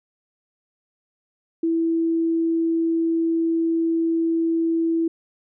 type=tone; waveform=sine; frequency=329.6 Hz; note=E4; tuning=in tune; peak=-18 dBFS; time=1.63-5.08 s; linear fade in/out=5 ms; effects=none